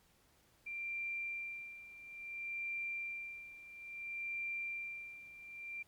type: tone with tremolo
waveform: sine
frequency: 2368 Hz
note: D7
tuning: 14 cents sharp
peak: -37 dBFS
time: 0.66-5.83 s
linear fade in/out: 10 ms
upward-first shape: sine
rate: 0.59 Hz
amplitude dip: 80%
effects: pink hiss -70 dBFS RMS until 5.87 s + MP3 96 kbps